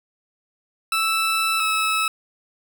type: tone pair in turn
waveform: 20% pulse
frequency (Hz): 1318.5 / 1299.6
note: E6 / E6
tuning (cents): 0 / -25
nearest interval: unison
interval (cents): 25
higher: first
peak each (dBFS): -14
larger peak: neither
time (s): 0.92-1.6 / 1.6-2.08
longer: first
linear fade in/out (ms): 2
effects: none